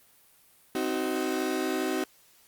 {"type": "chord", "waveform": "35% pulse", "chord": "C diminished", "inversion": "none", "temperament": "just", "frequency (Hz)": [261.6, 314, 376.7], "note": ["C4", "Eb4", "Gb4"], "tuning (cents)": [0, 16, 31], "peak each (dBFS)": [-31, -30, -29], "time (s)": [0.75, 2.04], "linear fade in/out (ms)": 2, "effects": ["white hiss -60 dBFS RMS until 2.47 s", "Opus 32 kbps"]}